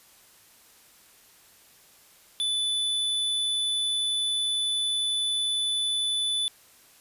square tone, 3489 Hz, A7, 15 cents flat, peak -25 dBFS, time 2.4-6.48 s, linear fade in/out 0 ms, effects white hiss -56 dBFS RMS until 7 s + resampled to 32000 Hz

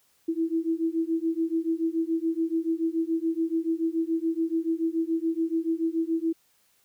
sine beating tone pair, 324.1 / 331.1 Hz, E4 / E4, -29 / +8 cents, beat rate 7 Hz, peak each -27 dBFS, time 0.28-6.33 s, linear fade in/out 10 ms, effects white hiss -66 dBFS RMS until 6.84 s

